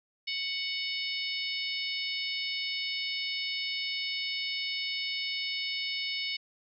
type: harmonic tone with a mistuned harmonic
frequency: 740 Hz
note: F#5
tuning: in tune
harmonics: 3 / 4 / 5 / 6 / 7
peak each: -36 / -37 / -38 / -39 / -39 dBFS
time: 0.27-6.37 s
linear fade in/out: 10 ms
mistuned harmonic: 7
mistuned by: +23 cents
effects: none